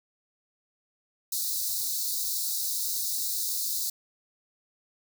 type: high-pass noise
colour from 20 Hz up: white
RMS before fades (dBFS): -30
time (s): 1.32-3.9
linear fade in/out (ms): 5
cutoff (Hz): 3800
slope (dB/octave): 96
effects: none